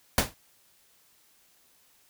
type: noise with exponential decay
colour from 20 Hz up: pink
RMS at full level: -18 dBFS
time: 0.18-0.34 s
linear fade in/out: 1 ms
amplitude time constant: 33 ms
effects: white hiss -63 dBFS RMS until 2.09 s